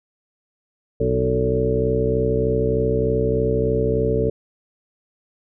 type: harmonic tone with a mistuned harmonic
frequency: 63.3 Hz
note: B1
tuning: 43 cents sharp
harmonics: 1 / 2 / 3 / 4 / 5 / 6 / 7 / 9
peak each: -26 / -24 / -30 / -28 / -32 / -28 / -20 / -27 dBFS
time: 1-4.3 s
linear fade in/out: 5 ms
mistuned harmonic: 6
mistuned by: -44 cents
effects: none